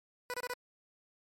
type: tone bursts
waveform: 15% pulse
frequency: 493.9 Hz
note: B4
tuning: in tune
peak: -29 dBFS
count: 4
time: 0.3-0.536 s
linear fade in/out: 0 ms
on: 38 ms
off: 28 ms
effects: MP3 64 kbps